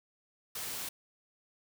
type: noise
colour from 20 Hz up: white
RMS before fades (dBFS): -39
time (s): 0.55-0.89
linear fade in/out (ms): 5
effects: none